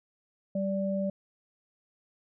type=tone pair together; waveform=sine; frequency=194.89 / 584 Hz; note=G3 / D5; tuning=-10 / -10 cents; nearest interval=octave + perfect fifth; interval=1900 cents; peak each=-29 / -31 dBFS; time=0.55-1.1 s; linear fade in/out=5 ms; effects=none